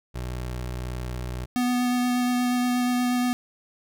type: tone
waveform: 25% pulse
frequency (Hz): 61.8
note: B1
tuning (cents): +2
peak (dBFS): -26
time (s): 0.14-1.46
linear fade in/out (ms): 20
type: tone with vibrato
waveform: square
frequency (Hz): 246.9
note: B3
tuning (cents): 0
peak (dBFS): -22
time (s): 1.56-3.33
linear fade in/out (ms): 0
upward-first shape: sine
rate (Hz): 8.4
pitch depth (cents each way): 10
effects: none